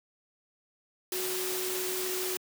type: tone in noise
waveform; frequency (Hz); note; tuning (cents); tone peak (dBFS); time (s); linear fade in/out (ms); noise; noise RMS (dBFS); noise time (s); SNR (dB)
sine; 369.9; F#4; 0; -34; 1.12-2.37; 2; white; -34; 1.12-2.37; -3
effects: high-pass 200 Hz 12 dB/octave